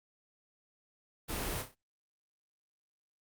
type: noise with echo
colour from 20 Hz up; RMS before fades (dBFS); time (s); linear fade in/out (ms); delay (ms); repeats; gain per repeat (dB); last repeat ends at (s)
pink; -37; 1.28-1.63; 20; 31; 4; -7; 1.754
effects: Opus 32 kbps